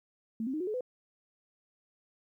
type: tone with pitch steps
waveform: sine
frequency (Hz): 224 / 263.3 / 309.5 / 363.9 / 427.8 / 502.9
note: A3 / C4 / D#4 / F#4 / A4 / B4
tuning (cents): +31 / +11 / -9 / -29 / -49 / +31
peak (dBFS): -31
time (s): 0.4-0.808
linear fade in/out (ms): 2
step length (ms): 68
effects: 12-bit